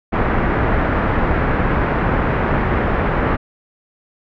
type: low-pass noise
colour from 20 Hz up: pink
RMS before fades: -17 dBFS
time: 0.12-3.37 s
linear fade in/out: 20 ms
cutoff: 1900 Hz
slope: 24 dB/octave
effects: none